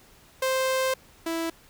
sawtooth tone pair in turn, 523.3 / 329.7 Hz, C5 / E4, 0 / 0 cents, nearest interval minor sixth, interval 800 cents, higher first, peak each -19 / -23 dBFS, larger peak first, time 0.42-0.94 / 1.26-1.5 s, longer first, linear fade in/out 5 ms, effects pink hiss -55 dBFS RMS until 1.69 s

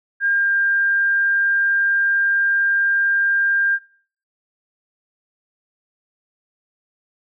sine tone with pitch glide, 1608 to 1597.8 Hz, G6 to G6, +44 to +33 cents, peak -15 dBFS, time 0.2-3.79 s, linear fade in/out 50 ms, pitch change -11 cents, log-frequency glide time 0.32-0.52 s, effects noise-tail reverb RT60 0.5 s tail -21 dB re dry

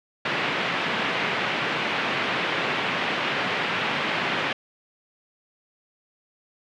white band-pass noise, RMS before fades -26 dBFS, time 0.25-4.53 s, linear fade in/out 5 ms, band 130 to 2900 Hz, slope 24 dB/octave, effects none

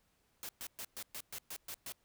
white noise bursts, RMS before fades -44 dBFS, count 9, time 0.43-1.921 s, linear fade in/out 0 ms, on 59 ms, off 120 ms, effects pink hiss -75 dBFS RMS until 2.04 s

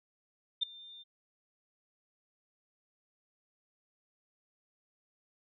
sine tone with ADSR envelope, 3602 Hz, A7, 40 cents sharp, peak -24 dBFS, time 0.61-1.04 s, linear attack 21 ms, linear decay 4 ms, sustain -24 dB, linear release 26 ms, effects none

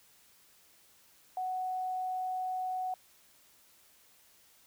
sine tone, 742 Hz, F#5, 5 cents sharp, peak -32 dBFS, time 1.37-2.94 s, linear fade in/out 2 ms, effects white hiss -63 dBFS RMS until 4.66 s

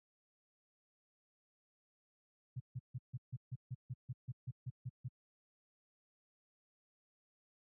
sine tone bursts, 124.9 Hz, B2, 20 cents sharp, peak -38 dBFS, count 14, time 2.56-5.084 s, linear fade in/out 10 ms, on 41 ms, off 150 ms, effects high-pass 80 Hz 12 dB/octave

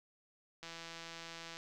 click train, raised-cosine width 0.2 ms, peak -30 dBFS, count 157, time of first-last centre 0.63-1.57 s, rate 166 Hz, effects none

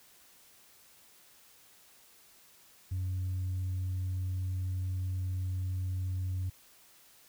sine tone, 92.5 Hz, F#2, in tune, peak -29 dBFS, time 2.91-6.5 s, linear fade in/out 10 ms, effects tanh soft clip ceiling -29 dBFS + white hiss -60 dBFS RMS until 7.28 s

